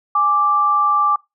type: tone pair together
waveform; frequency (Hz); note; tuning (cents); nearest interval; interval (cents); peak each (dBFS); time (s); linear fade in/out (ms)
sine; 830.6 / 1174.6; G#5 / D6; 0 / 0; tritone; 600; -22 / -13; 0.15-1.16; 5
effects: noise-tail reverb RT60 0.2 s tail -23 dB re dry